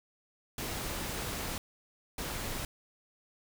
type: noise bursts at uneven times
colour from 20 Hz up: pink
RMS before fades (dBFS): -37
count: 2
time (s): 0.58-1.58 / 2.18-2.65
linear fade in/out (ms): 2
effects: none